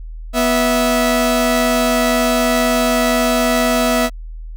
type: tone pair together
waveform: sawtooth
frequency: 245 / 654 Hz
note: B3 / E5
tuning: -14 / -14 cents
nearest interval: octave + perfect fourth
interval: 1700 cents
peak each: -12 dBFS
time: 0.33-4.1 s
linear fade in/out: 50 ms
effects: added 40 Hz sine -27 dBFS peak until 4.56 s